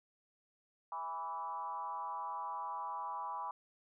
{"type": "tone with frequency modulation", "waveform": "sine", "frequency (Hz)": 987.8, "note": "B5", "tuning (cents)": 0, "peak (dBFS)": -38, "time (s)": [0.92, 3.51], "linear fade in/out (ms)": 2, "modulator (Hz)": 167, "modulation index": 1.1, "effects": []}